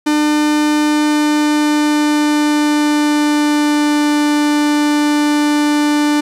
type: tone with pitch glide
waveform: 45% pulse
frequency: 300 to 295.9 Hz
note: D4 to D4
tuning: +37 to +13 cents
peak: -11 dBFS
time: 0.06-6.21 s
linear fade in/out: 10 ms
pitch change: -24 cents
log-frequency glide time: 0.85-4.17 s
effects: low-pass 10000 Hz 12 dB/octave + 8-bit